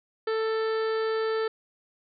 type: harmonic tone with a mistuned harmonic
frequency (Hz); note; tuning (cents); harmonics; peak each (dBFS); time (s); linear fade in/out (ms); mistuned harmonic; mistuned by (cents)
442.7; A4; +11; 1 / 2 / 3 / 4 / 5 / 6 / 7 / 8 / 9 / 10; -25 / -40 / -35 / -38 / -48 / -53 / -48 / -50 / -48 / -47; 0.27-1.48; 5; 10; +51
effects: none